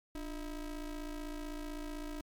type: ring-modulated tone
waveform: square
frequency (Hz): 161.9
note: E3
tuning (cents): -31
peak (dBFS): -37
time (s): 0.15-2.21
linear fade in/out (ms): 2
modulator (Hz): 134
effects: MP3 96 kbps